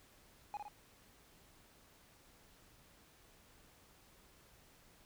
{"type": "tone with echo", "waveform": "triangle", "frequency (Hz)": 830.6, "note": "G#5", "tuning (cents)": 0, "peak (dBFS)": -37, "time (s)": [0.54, 0.57], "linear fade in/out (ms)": 0, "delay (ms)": 56, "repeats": 2, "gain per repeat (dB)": -4, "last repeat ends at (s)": 0.682, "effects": ["pink hiss -65 dBFS RMS until 5.05 s"]}